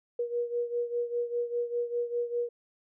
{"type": "beating tone pair", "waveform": "sine", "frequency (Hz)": [477.1, 482.1], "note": ["A#4", "B4"], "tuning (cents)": [40, -42], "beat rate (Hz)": 5, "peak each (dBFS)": [-30, -34], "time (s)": [0.19, 2.49], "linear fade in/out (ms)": 5, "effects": []}